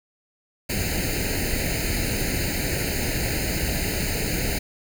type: noise with comb filter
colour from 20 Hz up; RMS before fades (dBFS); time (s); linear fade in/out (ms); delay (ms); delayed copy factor
pink; -25; 0.69-4.59; 10; 0.44; +1
effects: none